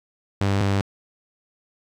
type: tone pair in turn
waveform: sawtooth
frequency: 99 / 99 Hz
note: G2 / G2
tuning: +18 / +18 cents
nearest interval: unison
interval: 0 cents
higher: neither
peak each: -15 dBFS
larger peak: neither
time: 0.41-0.61 / 0.61-0.81 s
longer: neither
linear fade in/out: 0 ms
effects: low-pass 6000 Hz 12 dB/octave + 9-bit